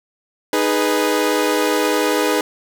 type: chord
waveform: sawtooth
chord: G# minor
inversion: second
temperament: equal with one note detuned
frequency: 309.3 / 415.3 / 493.9 Hz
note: D#4 / G#4 / B4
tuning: -10 / 0 / 0 cents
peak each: -16 dBFS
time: 0.53-2.41 s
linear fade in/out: 2 ms
effects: none